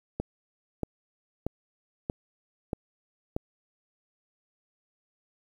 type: click train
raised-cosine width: 2 ms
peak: -16 dBFS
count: 6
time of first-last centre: 0.2-3.365 s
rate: 1.58 Hz
effects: 9-bit